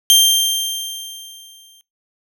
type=tone with exponential decay; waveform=sawtooth; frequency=3167 Hz; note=G7; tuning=17 cents sharp; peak=-3 dBFS; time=0.1-1.81 s; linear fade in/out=0 ms; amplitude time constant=370 ms; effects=noise-tail reverb RT60 0.2 s tail -24 dB re dry